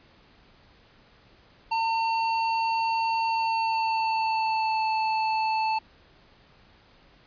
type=tone with pitch glide; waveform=square; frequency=905 to 880.3 Hz; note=A5 to A5; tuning=+48 to +1 cents; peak=-24 dBFS; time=1.71-5.79 s; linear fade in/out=10 ms; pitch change=-47 cents; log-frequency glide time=3.28-4.83 s; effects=pink hiss -57 dBFS RMS until 7.26 s + resampled to 11025 Hz